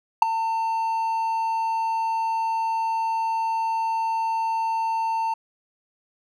triangle tone with ADSR envelope, 900 Hz, A5, 39 cents sharp, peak -4 dBFS, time 0.22-5.34 s, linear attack 4 ms, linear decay 8 ms, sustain -16 dB, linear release 6 ms, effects none

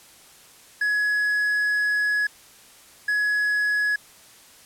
triangle tone bursts at uneven times, 1683 Hz, G#6, 23 cents sharp, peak -18 dBFS, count 2, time 0.81-2.27 / 3.08-3.96 s, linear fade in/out 5 ms, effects white hiss -50 dBFS RMS until 4.65 s + low-pass 12000 Hz 12 dB/octave

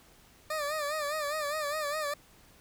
20% pulse tone with vibrato, 599 Hz, D5, 34 cents sharp, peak -26 dBFS, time 0.5-2.14 s, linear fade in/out 5 ms, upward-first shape sine, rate 4.9 Hz, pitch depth 84 cents each way, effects pink hiss -59 dBFS RMS until 2.6 s

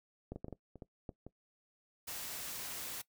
clicks, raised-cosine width 2 ms, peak -28 / -30 / -28 / -32 / -30 / -37 / -33 / -29 / -34 dBFS, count 9, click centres 0.32 / 0.36 / 0.445 / 0.483 / 0.527 / 0.757 / 0.822 / 1.092 / 1.266 s
white noise, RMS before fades -43 dBFS, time 2.07-3.02 s, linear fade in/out 10 ms
effects noise-tail reverb RT60 0.1 s tail -19 dB re dry

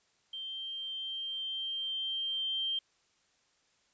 sine tone with level ramp, 3151 Hz, G7, 8 cents sharp, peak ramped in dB -38 to -30 dBFS, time 0.33-2.79 s, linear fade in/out 5 ms, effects white hiss -71 dBFS RMS until 3.93 s + resampled to 16000 Hz

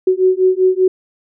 sine beating tone pair, 370 / 375.1 Hz, F#4 / F#4, 0 / +24 cents, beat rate 5.1 Hz, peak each -13 dBFS, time 0.07-0.88 s, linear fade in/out 5 ms, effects none

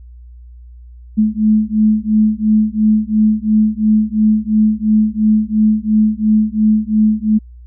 sine beating tone pair, 213.8 / 216.7 Hz, A3 / A3, -49 / -26 cents, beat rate 2.9 Hz, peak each -13 dBFS, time 1.17-7.39 s, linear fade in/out 20 ms, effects added 60 Hz sine -34 dBFS peak until 7.66 s

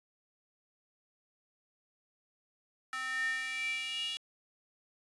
square tone with high-pass filter sweep, 259.7 Hz, C4, 13 cents flat, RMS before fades -36 dBFS, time 2.93-4.17 s, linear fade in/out 0 ms, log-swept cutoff 1500 to 3100 Hz, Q 9.4, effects resampled to 24000 Hz

